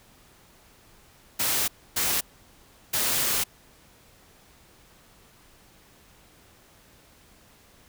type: noise bursts at uneven times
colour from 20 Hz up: white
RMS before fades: -25 dBFS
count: 3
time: 1.39-1.68 / 1.96-2.21 / 2.93-3.44 s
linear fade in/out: 10 ms
effects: pink hiss -56 dBFS RMS until 7.88 s